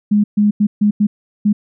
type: tone bursts at uneven times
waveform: sine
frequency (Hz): 207.7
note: G#3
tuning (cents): 0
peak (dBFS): -9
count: 6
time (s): 0.11-0.24 / 0.37-0.51 / 0.6-0.67 / 0.81-0.91 / 1-1.07 / 1.45-1.53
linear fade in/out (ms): 10
effects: none